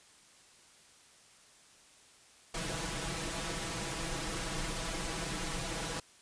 pink noise with comb filter, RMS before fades -37 dBFS, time 2.54-6 s, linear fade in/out 5 ms, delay 6.1 ms, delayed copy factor +0.85, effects white hiss -60 dBFS RMS until 6.21 s + resampled to 22050 Hz

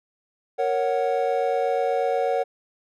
triangle chord, F# major, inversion first, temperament equal, 466.2 / 554.4 / 740 Hz, A#4 / C#5 / F#5, 0 / 0 / 0 cents, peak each -23 dBFS, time 0.58-2.44 s, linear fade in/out 20 ms, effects none

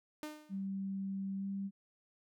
sawtooth tone with exponential decay, 303.6 Hz, D#4, 42 cents flat, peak -35 dBFS, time 0.23-0.67 s, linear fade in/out 0 ms, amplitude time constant 94 ms
sine tone with pitch glide, 194.4 to 196.55 Hz, G3 to G3, -14 to +5 cents, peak -36 dBFS, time 0.49-1.71 s, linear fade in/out 50 ms, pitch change +19 cents, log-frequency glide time 1.38-1.45 s
effects none

